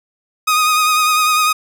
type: tone with vibrato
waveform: sawtooth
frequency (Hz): 1244.5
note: D#6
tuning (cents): 0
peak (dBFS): -8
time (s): 0.47-1.53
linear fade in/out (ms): 10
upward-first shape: sine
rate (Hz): 10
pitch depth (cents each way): 29
effects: none